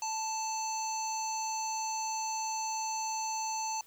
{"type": "harmonic tone with a mistuned harmonic", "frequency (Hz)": 880, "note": "A5", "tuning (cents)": 0, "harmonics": [1, 3, 5, 7, 8], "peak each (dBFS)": [-34, -45, -44, -38, -45], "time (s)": [0.02, 3.81], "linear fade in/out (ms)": 2, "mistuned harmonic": 8, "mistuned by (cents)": 54, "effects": ["white hiss -60 dBFS RMS until 3.86 s"]}